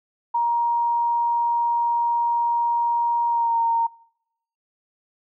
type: tone with pitch glide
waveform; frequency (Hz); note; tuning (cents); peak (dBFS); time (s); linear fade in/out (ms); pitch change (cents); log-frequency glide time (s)
sine; 942 to 923.7; A#5 to A#5; +18 to -16; -18; 0.34-3.87; 10; -34; 3.28-3.58
effects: noise-tail reverb RT60 0.8 s tail -25 dB re dry